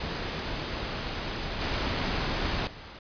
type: noise with level steps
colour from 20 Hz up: pink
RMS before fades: -33 / -29 / -44 dBFS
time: 0-2.99 s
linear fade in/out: 5 ms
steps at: 1.61 / 2.67 s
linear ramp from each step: 2 ms
effects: resampled to 11025 Hz